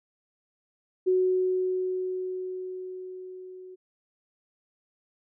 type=tone with level ramp; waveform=sine; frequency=370 Hz; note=F#4; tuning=in tune; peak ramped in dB=-19 to -42 dBFS; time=1.06-3.76 s; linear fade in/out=20 ms; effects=none